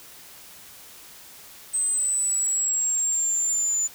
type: exponential sweep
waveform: sine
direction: down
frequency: 8240 to 7000 Hz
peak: -21 dBFS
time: 1.73-3.88 s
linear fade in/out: 20 ms
effects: white hiss -46 dBFS RMS until 3.94 s